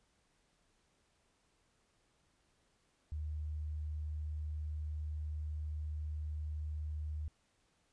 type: tone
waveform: sine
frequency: 76.2 Hz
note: D#2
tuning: 36 cents flat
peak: -37 dBFS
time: 3.12-7.28 s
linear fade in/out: 0 ms
effects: pink hiss -75 dBFS RMS until 7.92 s + resampled to 22050 Hz